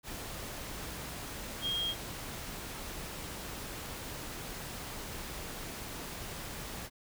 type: tone in noise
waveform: sine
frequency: 3240 Hz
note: G#7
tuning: 43 cents flat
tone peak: -31 dBFS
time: 1.61-1.95 s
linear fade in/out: 50 ms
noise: pink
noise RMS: -42 dBFS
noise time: 0.03-6.9 s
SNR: +8 dB
effects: none